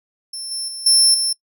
30% pulse tone with level steps, 5360 Hz, E8, 28 cents sharp, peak -23 / -19 / -24 / -6 / -13 dBFS, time 0.33-1.33 s, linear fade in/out 5 ms, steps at 0.51 / 0.68 / 0.86 / 1.14 s, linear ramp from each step 5 ms, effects noise-tail reverb RT60 0.1 s tail -25 dB re dry

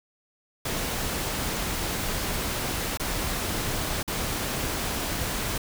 pink noise with dropouts, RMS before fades -29 dBFS, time 0.65-5.58 s, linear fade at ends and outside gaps 5 ms, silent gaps 2.974-2.997 / 4.03-4.077 s, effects none

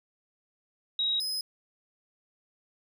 sine / 40% pulse tone pair in turn, 3816 / 5069 Hz, A#7 / D#8, +40 / +31 cents, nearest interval perfect fourth, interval 491 cents, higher second, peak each -25 / -29 dBFS, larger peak first, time 0.99-1.2 / 1.2-1.41 s, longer neither, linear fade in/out 2 ms, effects none

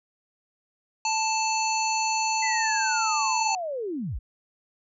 harmonic tone, 880 Hz, A5, in tune, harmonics 1 / 3 / 5 / 7 / 8, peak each -25 / -30 / -32 / -33 / -34 dBFS, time 1.05-3.55 s, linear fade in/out 2 ms
sine linear sweep, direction down, 2042 to 30.2 Hz, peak -28 dBFS, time 2.42-4.19 s, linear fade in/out 10 ms
effects none

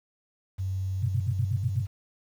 sine tone with pitch glide, 94.8 to 97.3 Hz, F#2 to G2, +43 to -12 cents, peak -27 dBFS, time 0.58-1.87 s, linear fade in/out 20 ms, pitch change +45 cents, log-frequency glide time 1.32-1.65 s
sine tone bursts, 123.47 Hz, B2, in tune, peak -24 dBFS, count 7, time 1.02-1.818 s, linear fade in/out 10 ms, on 66 ms, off 56 ms
effects 9-bit

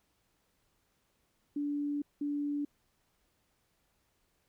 sine tone bursts at uneven times, 289.8 Hz, D4, 23 cents flat, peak -31 dBFS, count 2, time 1.56-2.02 / 2.21-2.65 s, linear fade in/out 5 ms, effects pink hiss -75 dBFS RMS until 4.48 s

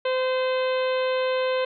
harmonic tone, 515 Hz, C5, 28 cents flat, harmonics 1 / 2 / 3 / 4 / 5 / 6 / 7 / 8, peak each -22 / -31 / -35 / -38 / -36 / -38 / -41 / -43 dBFS, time 0.05-1.65 s, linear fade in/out 5 ms, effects none

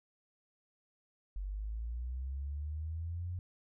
sine linear sweep, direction up, 46.25 to 90.7 Hz, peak -36 dBFS, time 1.36-3.39 s, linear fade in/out 0 ms, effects none

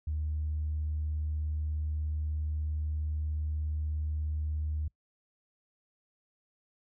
sine tone, 76.4 Hz, D#2, 31 cents flat, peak -29 dBFS, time 0.07-4.88 s, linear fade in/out 5 ms, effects noise-tail reverb RT60 0.1 s tail -25 dB re dry + tanh soft clip ceiling -25 dBFS

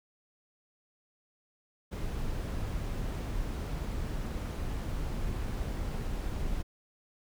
brown noise, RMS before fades -34 dBFS, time 1.91-6.63 s, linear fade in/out 20 ms, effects none

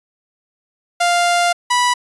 sawtooth tone pair in turn, 698.5 / 982.1 Hz, F5 / B5, 0 / -10 cents, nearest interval tritone, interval 590 cents, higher second, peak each -9 dBFS, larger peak neither, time 1-1.53 / 1.7-1.94 s, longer first, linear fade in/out 10 ms, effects resampled to 24000 Hz

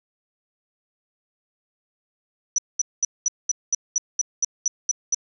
sine tone bursts, 5920 Hz, F#8, in tune, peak -17 dBFS, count 12, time 2.56-5.146 s, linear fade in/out 2 ms, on 23 ms, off 210 ms, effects none

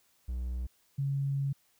triangle / sine tone pair in turn, 61.74 / 138.6 Hz, B1 / C#3, 0 / 0 cents, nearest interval octave + major second, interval 1400 cents, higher second, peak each -30 / -28 dBFS, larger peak second, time 0.28-0.67 / 0.98-1.53 s, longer second, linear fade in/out 10 ms, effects white hiss -69 dBFS RMS until 1.79 s

